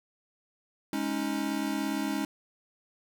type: chord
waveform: square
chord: Ab suspended fourth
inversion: none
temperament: equal with one note detuned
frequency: 207.7 / 277.2 / 314.6 Hz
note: Ab3 / Db4 / Eb4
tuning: 0 / 0 / +19 cents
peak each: -35 / -33 / -34 dBFS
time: 0.93-2.25 s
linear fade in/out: 2 ms
effects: 9-bit